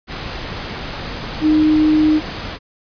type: tone in noise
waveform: sine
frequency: 308.1 Hz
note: D#4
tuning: 17 cents flat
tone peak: -10 dBFS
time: 1.41-2.21 s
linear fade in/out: 50 ms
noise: pink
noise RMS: -27 dBFS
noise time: 0.07-2.59 s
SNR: +14 dB
effects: resampled to 11025 Hz